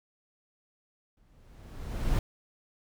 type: noise with exponential growth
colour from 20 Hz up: brown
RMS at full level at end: -25 dBFS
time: 1.17-2.19 s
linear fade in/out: 2 ms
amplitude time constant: 220 ms
effects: none